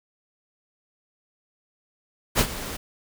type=noise with ADSR envelope; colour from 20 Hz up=pink; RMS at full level=-18 dBFS; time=2.35-2.77 s; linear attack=41 ms; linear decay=68 ms; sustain=-15 dB; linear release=8 ms; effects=none